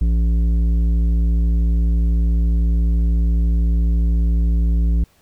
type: tone with tanh clipping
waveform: sine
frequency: 57 Hz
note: A#1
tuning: 38 cents flat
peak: -15 dBFS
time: 0.01-5.04 s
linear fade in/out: 5 ms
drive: 10 dB
effects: pink hiss -57 dBFS RMS until 5.21 s